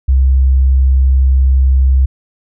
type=tone; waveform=sine; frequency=65.9 Hz; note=C2; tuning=13 cents sharp; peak=-6 dBFS; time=0.08-2.06 s; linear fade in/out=10 ms; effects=none